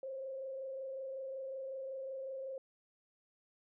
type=tone with frequency modulation; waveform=sine; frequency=533 Hz; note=C5; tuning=32 cents sharp; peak=-40 dBFS; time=0.03-2.58 s; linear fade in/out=2 ms; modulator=25.4 Hz; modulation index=0.47; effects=none